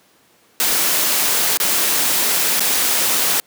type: noise with dropouts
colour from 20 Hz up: white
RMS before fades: -17 dBFS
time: 0.6-3.4 s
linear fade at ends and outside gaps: 0 ms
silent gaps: 1.572-1.601 / 2.596-2.605 s
effects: pink hiss -54 dBFS RMS until 3.46 s + high-pass 200 Hz 12 dB/octave